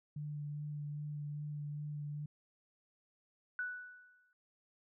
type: tone with vibrato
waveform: sine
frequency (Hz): 147.7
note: D3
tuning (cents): +10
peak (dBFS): -39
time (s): 0.16-2.26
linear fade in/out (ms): 5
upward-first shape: sine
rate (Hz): 2.5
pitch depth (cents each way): 14
type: tone with exponential decay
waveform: sine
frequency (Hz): 1482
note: F#6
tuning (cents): +2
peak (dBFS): -34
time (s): 3.59-4.33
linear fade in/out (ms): 1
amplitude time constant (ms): 160
effects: none